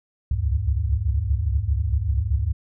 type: tone cluster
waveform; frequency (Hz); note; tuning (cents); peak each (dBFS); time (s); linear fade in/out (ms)
sine; 65.6 / 70.5 / 78.4 / 102.4; C2 / C#2 / D#2 / G#2; +5 / +30 / +14 / -24; -25; 0.31-2.53; 5
effects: none